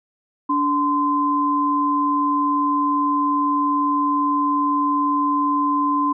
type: tone pair together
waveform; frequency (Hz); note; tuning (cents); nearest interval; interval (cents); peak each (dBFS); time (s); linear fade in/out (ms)
sine; 289.6 / 1032; D4 / C6; -24 / -24; octave + minor seventh; 2200; -21 / -18; 0.49-6.13; 10
effects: none